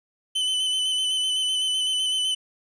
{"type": "tone with vibrato", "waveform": "45% pulse", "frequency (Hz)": 3028, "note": "F#7", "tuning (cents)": 39, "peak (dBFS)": -22, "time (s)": [0.35, 2.35], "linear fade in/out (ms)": 10, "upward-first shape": "square", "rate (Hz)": 7.9, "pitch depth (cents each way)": 20, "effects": ["resampled to 22050 Hz"]}